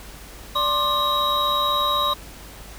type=tone cluster; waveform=triangle; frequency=585 / 1059 / 1195 / 3827 Hz; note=D5 / C6 / D6 / A#7; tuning=-7 / +21 / +30 / +45 cents; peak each=-27 / -21 / -24 / -21 dBFS; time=0.55-2.14 s; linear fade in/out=10 ms; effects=added 50 Hz sine -42 dBFS peak until 2.78 s + pink hiss -42 dBFS RMS until 2.78 s